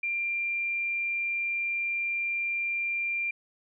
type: tone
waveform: sine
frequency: 2380 Hz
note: D7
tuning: 22 cents sharp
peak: -27 dBFS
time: 0.03-3.31 s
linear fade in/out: 5 ms
effects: none